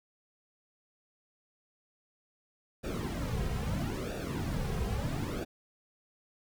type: noise with flanger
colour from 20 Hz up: brown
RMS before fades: -34 dBFS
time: 2.83-5.45 s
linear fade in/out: 20 ms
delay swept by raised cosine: 0.95 to 3.45 ms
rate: 0.76 Hz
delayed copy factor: -0.85
effects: none